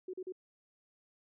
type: tone bursts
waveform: sine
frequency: 370 Hz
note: F#4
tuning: in tune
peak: -38 dBFS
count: 3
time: 0.08-0.323 s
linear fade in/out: 5 ms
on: 55 ms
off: 39 ms
effects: none